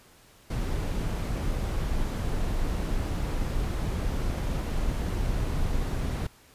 brown noise, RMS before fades -28 dBFS, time 0.5-6.27 s, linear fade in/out 5 ms, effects pink hiss -56 dBFS RMS until 6.54 s + resampled to 32000 Hz

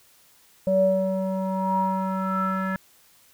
square tone with low-pass filter sweep, 189.7 Hz, F#3, 43 cents sharp, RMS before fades -24 dBFS, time 0.67-2.76 s, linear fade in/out 0 ms, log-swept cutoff 530 to 1600 Hz, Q 9.5, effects white hiss -57 dBFS RMS until 3.33 s

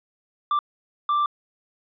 triangle tone bursts at uneven times, 1177 Hz, D6, 3 cents sharp, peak -17 dBFS, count 2, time 0.51-0.59 / 1.09-1.26 s, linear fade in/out 2 ms, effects resampled to 11025 Hz

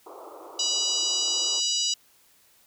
pink band-pass noise, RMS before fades -44 dBFS, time 0.06-1.6 s, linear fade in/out 5 ms, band 310 to 1300 Hz, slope 96 dB/octave
harmonic tone, 976 Hz, B5, 21 cents flat, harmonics 3 / 4 / 5 / 6 / 7 / 8, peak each -29 / -30 / -28 / -31 / -33 / -36 dBFS, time 0.59-1.94 s, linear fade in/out 5 ms
effects white hiss -60 dBFS RMS until 2.66 s

